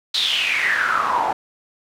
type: noise with band-pass filter sweep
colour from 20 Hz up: pink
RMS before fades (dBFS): -20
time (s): 0.14-1.33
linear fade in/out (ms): 5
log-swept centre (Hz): 4000 to 780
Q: 8
effects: none